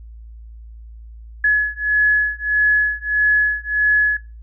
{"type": "beating tone pair", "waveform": "sine", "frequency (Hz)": [1697, 1698.6], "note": ["G#6", "G#6"], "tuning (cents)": [37, 39], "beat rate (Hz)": 1.6, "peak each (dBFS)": -17, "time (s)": [1.44, 4.17], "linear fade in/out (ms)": 5, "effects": ["noise-tail reverb RT60 0.3 s tail -21 dB re dry", "added 56 Hz sine -35 dBFS peak until 4.42 s"]}